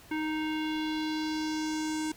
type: tone with low-pass filter sweep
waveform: square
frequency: 310.7 Hz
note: D#4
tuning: 2 cents flat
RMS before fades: -32 dBFS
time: 0.11-2.12 s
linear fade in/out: 5 ms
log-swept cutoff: 2200 to 8200 Hz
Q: 2.3
effects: pink hiss -54 dBFS RMS until 2.16 s

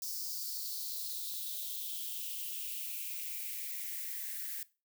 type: noise with high-pass filter sweep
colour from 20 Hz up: violet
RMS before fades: -40 dBFS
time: 0.02-4.63 s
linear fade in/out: 2 ms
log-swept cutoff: 5200 to 1700 Hz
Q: 5.1
effects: noise-tail reverb RT60 0.3 s tail -19 dB re dry

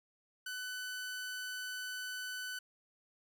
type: tone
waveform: sawtooth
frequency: 1500 Hz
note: F#6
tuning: 23 cents sharp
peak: -36 dBFS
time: 0.46-2.59 s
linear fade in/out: 5 ms
effects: none

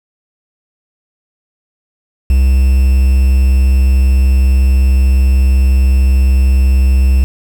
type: tone with quantisation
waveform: triangle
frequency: 65.41 Hz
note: C2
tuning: in tune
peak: -4 dBFS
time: 2.3-7.24 s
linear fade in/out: 0 ms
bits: 5
effects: none

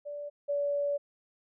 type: tone pair in turn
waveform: sine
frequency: 582 / 573.3 Hz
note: D5 / D5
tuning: -16 / -42 cents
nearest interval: unison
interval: 26 cents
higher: first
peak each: -36 / -27 dBFS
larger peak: second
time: 0.05-0.3 / 0.48-0.98 s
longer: second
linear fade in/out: 20 ms
effects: none

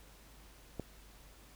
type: click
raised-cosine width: 2 ms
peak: -24 dBFS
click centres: 0.797 s
effects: added 50 Hz sine -58 dBFS peak until 1.55 s + pink hiss -60 dBFS RMS until 1.55 s

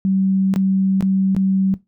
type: tone with dropouts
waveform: sine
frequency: 191.7 Hz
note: G3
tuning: 38 cents flat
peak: -14 dBFS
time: 0.05-1.74 s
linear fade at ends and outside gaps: 0 ms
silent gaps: 0.539-0.56 / 1.008-1.025 / 1.349-1.365 s
effects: noise-tail reverb RT60 0.2 s tail -18 dB re dry

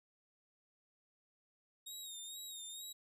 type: tone with vibrato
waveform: 20% pulse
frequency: 3729 Hz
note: A#7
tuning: in tune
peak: -40 dBFS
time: 1.86-2.93 s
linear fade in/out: 10 ms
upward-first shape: sine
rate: 2.2 Hz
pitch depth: 62 cents each way
effects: none

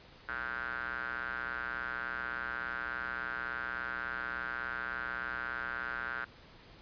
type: tone with band-pass filter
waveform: square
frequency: 61.74 Hz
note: B1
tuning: in tune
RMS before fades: -38 dBFS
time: 0.28-6.25 s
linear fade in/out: 10 ms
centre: 1500 Hz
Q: 8.9
effects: pink hiss -56 dBFS RMS until 6.81 s + resampled to 11025 Hz

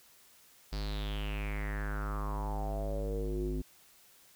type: tone with low-pass filter sweep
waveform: square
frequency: 51.5 Hz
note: G#1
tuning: 14 cents flat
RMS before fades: -35 dBFS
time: 0.72-3.62 s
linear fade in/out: 10 ms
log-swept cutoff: 4800 to 300 Hz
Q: 6.4
effects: white hiss -61 dBFS RMS until 4.35 s

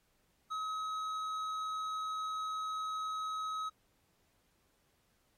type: tone with tanh clipping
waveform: sine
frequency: 1276 Hz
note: D#6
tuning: 43 cents sharp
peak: -37 dBFS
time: 0.5-3.7 s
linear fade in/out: 20 ms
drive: 9 dB
effects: pink hiss -75 dBFS RMS until 5.37 s + AAC 48 kbps

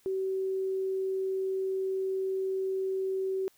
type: tone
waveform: sine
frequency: 381.5 Hz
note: G4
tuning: 47 cents flat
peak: -28 dBFS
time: 0.06-3.48 s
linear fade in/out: 0 ms
effects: white hiss -65 dBFS RMS until 3.57 s

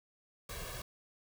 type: noise with comb filter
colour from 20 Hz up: pink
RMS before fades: -43 dBFS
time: 0.49-0.82 s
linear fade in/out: 5 ms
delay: 1.8 ms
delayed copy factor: +0.8
effects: none

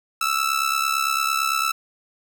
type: tone with amplitude modulation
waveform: sawtooth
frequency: 1318.5 Hz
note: E6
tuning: in tune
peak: -13 dBFS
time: 0.21-1.72 s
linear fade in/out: 5 ms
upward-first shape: sine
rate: 68.9 Hz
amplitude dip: 75%
effects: none

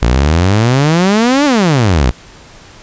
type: exponential two-way sweep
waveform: sawtooth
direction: up then down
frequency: 55.5 to 301.1 to 55.5 Hz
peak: -4 dBFS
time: 0.02-2.11 s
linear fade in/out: 5 ms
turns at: 1.45 s
effects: pink hiss -38 dBFS RMS until 2.82 s + resampled to 16000 Hz

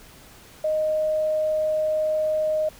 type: tone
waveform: sine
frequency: 620 Hz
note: D#5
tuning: 6 cents flat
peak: -20 dBFS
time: 0.64-2.69 s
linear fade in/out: 5 ms
effects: pink hiss -48 dBFS RMS until 2.79 s

